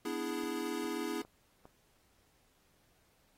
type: chord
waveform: square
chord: E dominant seventh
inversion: second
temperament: equal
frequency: 246.9 / 293.7 / 329.6 / 415.3 Hz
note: B3 / D4 / E4 / G#4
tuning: 0 / 0 / 0 / 0 cents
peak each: -43 / -42 / -40 / -41 dBFS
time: 0.05-1.22 s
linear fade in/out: 5 ms
type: click train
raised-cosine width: 1 ms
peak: -39 dBFS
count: 4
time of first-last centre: 0.44-1.655 s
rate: 2.47 Hz
effects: pink hiss -71 dBFS RMS until 3.37 s + AAC 48 kbps